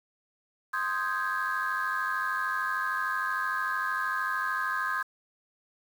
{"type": "chord", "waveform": "sine", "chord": "Ab major seventh", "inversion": "first", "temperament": "equal", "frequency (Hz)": [1046.5, 1244.5, 1568, 1661.2], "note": ["C6", "Eb6", "G6", "Ab6"], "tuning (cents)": [0, 0, 0, 0], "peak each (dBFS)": -32, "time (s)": [0.73, 5.03], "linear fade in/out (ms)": 10, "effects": ["tanh soft clip ceiling -21 dBFS", "8-bit"]}